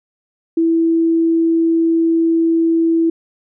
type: tone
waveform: sine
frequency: 329.6 Hz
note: E4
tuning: in tune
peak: -11 dBFS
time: 0.57-3.1 s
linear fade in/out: 5 ms
effects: none